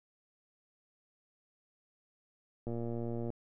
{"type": "click train", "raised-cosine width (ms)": 2, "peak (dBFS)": -26, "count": 75, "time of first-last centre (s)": [2.67, 3.302], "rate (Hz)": 117, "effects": []}